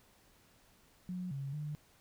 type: tone with pitch steps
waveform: sine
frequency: 181.3 / 137.8 / 149.7 Hz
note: F#3 / C#3 / D3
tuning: -35 / -10 / +33 cents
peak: -37 dBFS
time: 1.09-1.75 s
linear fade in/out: 0 ms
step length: 220 ms
effects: pink hiss -66 dBFS RMS until 2 s